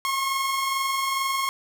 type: tone pair together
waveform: sawtooth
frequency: 1061.7 / 1084 Hz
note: C6 / C#6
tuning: +25 / -39 cents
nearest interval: unison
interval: 36 cents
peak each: -30 / -20 dBFS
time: 0.05-1.49 s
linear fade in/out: 0 ms
effects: none